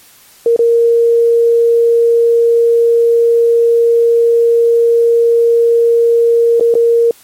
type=tone with dropouts; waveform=sine; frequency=466.2 Hz; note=A#4; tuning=in tune; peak=-6 dBFS; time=0.46-7.11 s; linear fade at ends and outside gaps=2 ms; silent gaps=0.563-0.591 / 6.598-6.608 / 6.741-6.752 s; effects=white hiss -43 dBFS RMS until 7.23 s + MP3 64 kbps